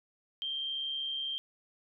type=tone with amplitude modulation; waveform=sine; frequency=3168 Hz; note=G7; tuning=18 cents sharp; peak=-31 dBFS; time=0.42-1.38 s; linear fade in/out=0 ms; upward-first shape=sine; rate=141 Hz; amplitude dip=40%; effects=none